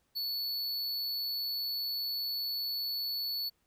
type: tone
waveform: square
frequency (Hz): 4435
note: C#8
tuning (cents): 0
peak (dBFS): -33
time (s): 0.15-3.5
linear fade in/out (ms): 20
effects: pink hiss -75 dBFS RMS until 3.66 s